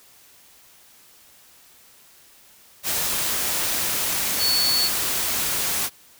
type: tone in noise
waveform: sine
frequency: 4435 Hz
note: C#8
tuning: in tune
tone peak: -19 dBFS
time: 4.38-4.9 s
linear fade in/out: 50 ms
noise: white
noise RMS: -24 dBFS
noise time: 2.83-5.9 s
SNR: +2 dB
effects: white hiss -52 dBFS RMS until 6.19 s